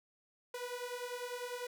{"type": "beating tone pair", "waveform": "sawtooth", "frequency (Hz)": [486, 496], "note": ["B4", "B4"], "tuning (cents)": [-28, 7], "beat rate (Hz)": 10, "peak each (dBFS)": [-39, -39], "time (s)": [0.54, 1.67], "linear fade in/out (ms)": 5, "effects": []}